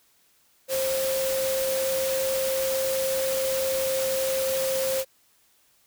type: tone in noise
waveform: sine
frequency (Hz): 530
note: C5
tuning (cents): +22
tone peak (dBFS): -24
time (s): 0.68-5.05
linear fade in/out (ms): 50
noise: white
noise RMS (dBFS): -31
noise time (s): 0.68-5.05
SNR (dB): +4
effects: white hiss -63 dBFS RMS until 5.86 s